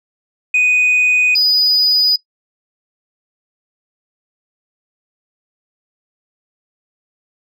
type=tone pair in turn; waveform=sine; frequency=2489 / 4956 Hz; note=D#7 / D#8; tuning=0 / -8 cents; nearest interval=octave; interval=1192 cents; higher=second; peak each=-8 dBFS; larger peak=neither; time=0.54-1.35 / 1.35-2.16 s; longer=neither; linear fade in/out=5 ms; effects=noise-tail reverb RT60 0.1 s tail -19 dB re dry + tanh soft clip ceiling -8 dBFS